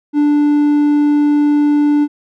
triangle tone, 293.7 Hz, D4, in tune, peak -7 dBFS, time 0.13-2.08 s, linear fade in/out 50 ms, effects none

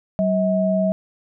sine tone pair together, 190.27 / 640 Hz, F#3 / D#5, +49 / +49 cents, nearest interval octave + major sixth, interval 2100 cents, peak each -19 dBFS, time 0.19-0.92 s, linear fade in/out 0 ms, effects none

